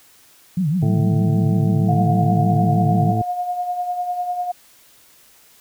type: tone with vibrato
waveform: sine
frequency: 164.81 Hz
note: E3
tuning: in tune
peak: -16 dBFS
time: 0.57-3.12 s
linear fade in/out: 5 ms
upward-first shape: triangle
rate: 6.4 Hz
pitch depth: 300 cents each way
type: harmonic tone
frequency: 110 Hz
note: A2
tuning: in tune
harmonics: 1 / 2 / 3 / 4 / 6 / 7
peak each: -19 / -25 / -29 / -31 / -35 / -36 dBFS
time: 0.82-3.22 s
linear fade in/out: 5 ms
type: tone with tremolo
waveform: sine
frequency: 716 Hz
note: F5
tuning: 43 cents sharp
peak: -18 dBFS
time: 1.88-4.52 s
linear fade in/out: 10 ms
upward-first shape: triangle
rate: 10 Hz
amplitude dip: 60%
effects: white hiss -51 dBFS RMS until 5.6 s